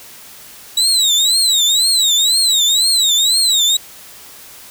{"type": "tone with vibrato", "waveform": "30% pulse", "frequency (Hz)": 3872, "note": "B7", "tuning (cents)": -35, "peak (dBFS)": -8, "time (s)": [0.77, 3.77], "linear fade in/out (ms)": 5, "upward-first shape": "triangle", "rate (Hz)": 2, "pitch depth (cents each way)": 190, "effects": ["white hiss -38 dBFS RMS until 4.7 s"]}